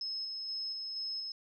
sine tone with tremolo, 5180 Hz, E8, 31 cents flat, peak -35 dBFS, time 0.01-1.32 s, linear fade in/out 2 ms, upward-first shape square, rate 2.1 Hz, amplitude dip 25%, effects none

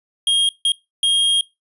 square tone bursts at uneven times, 3243 Hz, G#7, 42 cents flat, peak -14 dBFS, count 3, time 0.27-0.49 / 0.65-0.72 / 1.03-1.41 s, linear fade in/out 2 ms, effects noise-tail reverb RT60 0.2 s tail -22 dB re dry + resampled to 24000 Hz

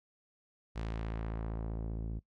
sawtooth tone with low-pass filter sweep, 55.3 Hz, A1, 9 cents sharp, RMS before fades -38 dBFS, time 0.75-2.2 s, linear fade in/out 20 ms, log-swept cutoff 5400 to 270 Hz, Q 0.72, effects noise-tail reverb RT60 0.1 s tail -19 dB re dry

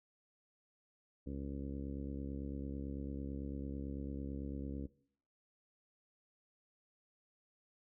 harmonic tone, 69 Hz, C#2, 7 cents flat, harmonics 1 / 2 / 3 / 4 / 5 / 6 / 7 / 8, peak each -44 / -48 / -47 / -45 / -53 / -57 / -54 / -61 dBFS, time 1.26-4.87 s, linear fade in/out 10 ms, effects noise-tail reverb RT60 0.6 s tail -20 dB re dry

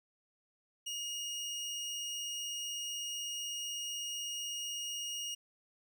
25% pulse tone, 2864 Hz, F7, 43 cents sharp, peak -34 dBFS, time 0.86-5.35 s, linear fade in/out 10 ms, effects none

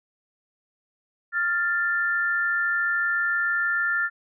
sine tone pair together, 1396.9 / 1770.2 Hz, F6 / A6, 0 / +10 cents, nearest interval major third, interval 410 cents, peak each -24 dBFS, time 1.32-4.1 s, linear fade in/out 50 ms, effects none

